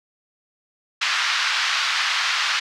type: band-pass noise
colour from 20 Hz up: pink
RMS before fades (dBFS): -22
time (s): 1.01-2.6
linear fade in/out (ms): 10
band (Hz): 1200 to 5100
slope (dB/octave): 24
effects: none